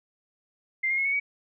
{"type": "tone with pitch steps", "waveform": "sine", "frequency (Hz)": [2093, 2133, 2174, 2216, 2259], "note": ["C7", "C7", "C#7", "C#7", "C#7"], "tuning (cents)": [0, 33, -34, -1, 32], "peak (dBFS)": -23, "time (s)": [0.83, 1.2], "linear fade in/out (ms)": 10, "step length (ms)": 74, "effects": []}